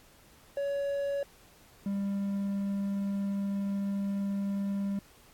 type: tone pair in turn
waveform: triangle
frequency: 562 / 198.7 Hz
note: C#5 / G3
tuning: +24 / +24 cents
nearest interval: octave + tritone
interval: 1800 cents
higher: first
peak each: -27 dBFS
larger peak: neither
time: 0.57-1.23 / 1.86-4.99 s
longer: second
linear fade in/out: 2 ms
effects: pink hiss -59 dBFS RMS until 5.33 s + AAC 64 kbps